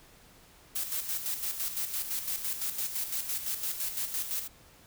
blue noise with tremolo, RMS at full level -32 dBFS, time 0.75-4.48 s, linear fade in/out 10 ms, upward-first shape square, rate 5.9 Hz, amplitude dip 55%, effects pink hiss -57 dBFS RMS until 4.86 s

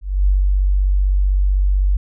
sine tone with ADSR envelope, 47.9 Hz, G1, 39 cents flat, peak -10 dBFS, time 0.01-1.97 s, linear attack 260 ms, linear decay 150 ms, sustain -2 dB, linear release 6 ms, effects none

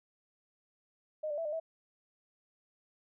sine tone with pitch steps, 616 / 588 / 660 / 601 / 649 Hz, D#5 / D5 / E5 / D5 / E5, -17 / +2 / +2 / +40 / -27 cents, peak -33 dBFS, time 1.23-1.6 s, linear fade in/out 10 ms, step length 74 ms, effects none

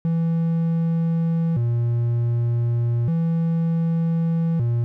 triangle tone with vibrato, 140 Hz, C#3, 18 cents sharp, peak -16 dBFS, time 0.05-4.84 s, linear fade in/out 0 ms, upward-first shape square, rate 0.33 Hz, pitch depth 290 cents each way, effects none

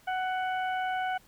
harmonic tone, 744 Hz, F#5, 9 cents sharp, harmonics 1 / 2 / 3 / 4, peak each -29 / -35 / -43 / -45 dBFS, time 0.07-1.18 s, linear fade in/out 10 ms, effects pink hiss -60 dBFS RMS until 1.27 s

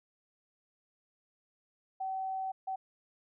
sine tone bursts at uneven times, 763 Hz, G5, 47 cents flat, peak -33 dBFS, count 2, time 2-2.52 / 2.67-2.76 s, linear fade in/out 10 ms, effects none

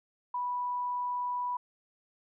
sine tone, 984 Hz, B5, 7 cents flat, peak -30 dBFS, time 0.34-1.57 s, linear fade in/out 5 ms, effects none

